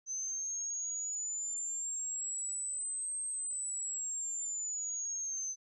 sine linear two-way sweep, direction up then down, 6130 to 8372 to 6130 Hz, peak -35 dBFS, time 0.06-5.56 s, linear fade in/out 50 ms, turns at 3.2 s, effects none

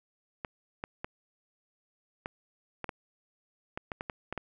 clicks, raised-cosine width 0.5 ms, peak -20 dBFS, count 12, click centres 0.448 / 0.839 / 1.045 / 2.259 / 2.843 / 2.892 / 3.775 / 3.918 / 4.009 / 4.098 / 4.326 / 4.377 s, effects none

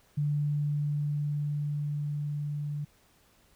sine tone with level ramp, 146.83 Hz, D3, in tune, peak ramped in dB -25 to -31 dBFS, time 0.17-2.85 s, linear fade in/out 10 ms, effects pink hiss -64 dBFS RMS until 3.55 s

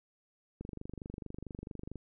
click train, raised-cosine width 3 ms, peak -29 dBFS, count 34, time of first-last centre 0.61-1.957 s, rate 24.5 Hz, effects none

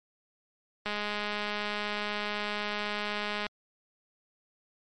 click train, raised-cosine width 0.3 ms, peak -17 dBFS, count 543, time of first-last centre 0.86-3.466 s, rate 208 Hz, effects MP3 64 kbps

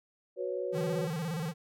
sine chord, F# suspended fourth, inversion none, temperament just, 370 / 493.3 / 555 Hz, F#4 / B4 / C#5, 0 / -2 / +2 cents, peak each -36 dBFS, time 0.36-1.09 s, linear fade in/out 50 ms
square tone with vibrato, 162.6 Hz, E3, 23 cents flat, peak -33 dBFS, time 0.72-1.54 s, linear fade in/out 50 ms, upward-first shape square, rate 17 Hz, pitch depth 120 cents each way
effects none

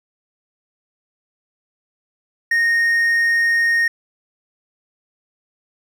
triangle tone, 1854 Hz, A#6, 10 cents flat, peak -12 dBFS, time 2.51-3.88 s, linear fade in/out 5 ms, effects none

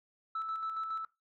sine tone with tremolo, 1314 Hz, E6, 6 cents flat, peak -31 dBFS, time 0.35-1.05 s, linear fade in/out 5 ms, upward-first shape square, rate 7.2 Hz, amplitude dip 40%, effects noise-tail reverb RT60 0.2 s tail -20 dB re dry + tanh soft clip ceiling -30 dBFS

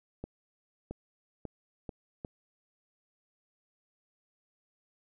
accelerating click train, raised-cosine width 2 ms, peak -25 dBFS, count 5, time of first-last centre 0.24-2.248 s, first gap 670 ms, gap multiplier 0.81, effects none

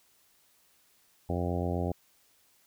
harmonic tone, 87.9 Hz, F2, 12 cents sharp, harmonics 1 / 2 / 3 / 4 / 5 / 6 / 7 / 8 / 9, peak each -32 / -35 / -37 / -38 / -39 / -40 / -40 / -41 / -42 dBFS, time 1.29-1.92 s, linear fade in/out 5 ms, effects white hiss -66 dBFS RMS until 2.66 s

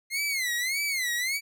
sawtooth tone with vibrato, 2093 Hz, C7, in tune, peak -23 dBFS, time 0.1-1.41 s, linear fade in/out 50 ms, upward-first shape sine, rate 1.7 Hz, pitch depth 170 cents each way, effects none

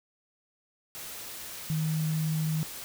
sine tone in noise, 156.8 Hz, D#3, 14 cents sharp, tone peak -26 dBFS, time 1.7-2.63 s, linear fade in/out 0 ms, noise white, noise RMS -41 dBFS, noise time 0.95-2.84 s, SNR +12 dB, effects none

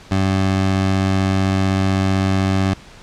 20% pulse tone, 95.8 Hz, G2, 39 cents flat, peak -10 dBFS, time 0.11-2.74 s, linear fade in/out 5 ms, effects pink hiss -42 dBFS RMS until 3.02 s + low-pass 6000 Hz 12 dB/octave

